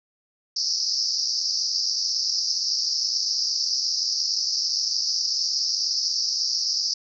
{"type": "band-pass noise", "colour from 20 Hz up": "white", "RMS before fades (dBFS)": -25, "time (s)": [0.56, 6.94], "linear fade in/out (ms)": 5, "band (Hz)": [4700, 5600], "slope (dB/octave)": 96, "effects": []}